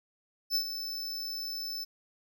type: tone with ADSR envelope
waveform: square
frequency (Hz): 5274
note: E8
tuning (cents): 0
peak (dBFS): -25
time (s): 0.5-1.85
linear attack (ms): 50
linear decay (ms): 87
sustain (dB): -10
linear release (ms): 19
effects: none